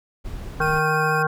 brown noise, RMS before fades -32 dBFS, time 0.24-0.8 s, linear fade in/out 20 ms
harmonic tone, 155.56 Hz, D#3, in tune, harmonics 1 / 3 / 5 / 7 / 9 / 10, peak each -25 / -25 / -25 / -25 / -25 / -25 dBFS, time 0.6-1.27 s, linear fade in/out 5 ms
sawtooth tone with vibrato, 2493 Hz, D#7, 3 cents sharp, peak -31 dBFS, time 0.61-1.23 s, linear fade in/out 10 ms, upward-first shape triangle, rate 14 Hz, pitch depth 33 cents each way
effects none

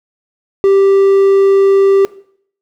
triangle tone, 392 Hz, G4, in tune, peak -4 dBFS, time 0.64-2.05 s, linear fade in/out 0 ms, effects noise-tail reverb RT60 0.6 s tail -19 dB re dry

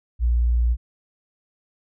sine tone, 59.2 Hz, A#1, 27 cents sharp, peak -16 dBFS, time 0.19-0.77 s, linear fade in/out 50 ms, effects none

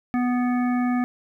harmonic tone, 246.9 Hz, B3, in tune, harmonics 1 / 3 / 5 / 7 / 9, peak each -20 / -30 / -34 / -37 / -39 dBFS, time 0.14-1.04 s, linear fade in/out 0 ms, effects 10-bit

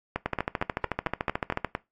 two click trains, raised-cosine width 0.5 ms, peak -12 / -11 dBFS, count 8 / 20, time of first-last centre 0.16-1.751 / 0.26-1.647 s, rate 4.4 / 13.7 Hz, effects noise-tail reverb RT60 0.2 s tail -19 dB re dry + AAC 48 kbps

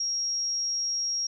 sine tone, 5600 Hz, F8, 4 cents sharp, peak -26 dBFS, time 0-1.27 s, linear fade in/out 5 ms, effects none

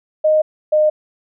sine tone pair in turn, 619 / 611.9 Hz, D#5 / D#5, -9 / -29 cents, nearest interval unison, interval 20 cents, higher first, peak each -10 dBFS, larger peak neither, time 0.24-0.42 / 0.72-0.9 s, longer neither, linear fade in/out 10 ms, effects none

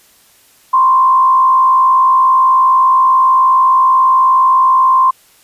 sine tone with frequency modulation, 1046.5 Hz, C6, in tune, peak -6 dBFS, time 0.73-5.11 s, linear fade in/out 10 ms, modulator 58.8 Hz, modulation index 0.51, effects white hiss -48 dBFS RMS until 5.43 s + resampled to 32000 Hz

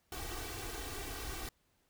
pink noise with comb filter, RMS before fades -42 dBFS, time 0.12-1.49 s, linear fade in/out 2 ms, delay 2.6 ms, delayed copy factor +0.95, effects pink hiss -75 dBFS RMS until 1.89 s

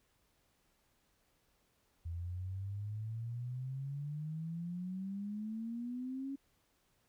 sine exponential sweep, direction up, 82.8 to 277.6 Hz, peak -38 dBFS, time 2.05-6.36 s, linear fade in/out 10 ms, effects pink hiss -75 dBFS RMS until 7.08 s

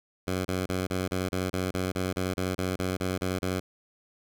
10% pulse tone bursts, 92.5 Hz, F#2, in tune, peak -19 dBFS, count 16, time 0.27-3.6 s, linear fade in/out 10 ms, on 180 ms, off 30 ms, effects none

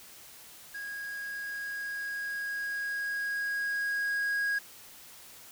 triangle tone with level ramp, 1644 Hz, G#6, 18 cents flat, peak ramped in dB -35 to -25 dBFS, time 0.74-4.59 s, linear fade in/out 10 ms, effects white hiss -51 dBFS RMS until 5.51 s

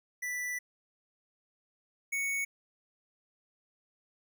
square tone pair in turn, 1975.5 / 2222 Hz, B6 / C#7, 0 / +4 cents, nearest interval major second, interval 204 cents, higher second, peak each -34 / -31 dBFS, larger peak second, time 0.22-0.59 / 2.12-2.45 s, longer first, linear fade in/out 10 ms, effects none

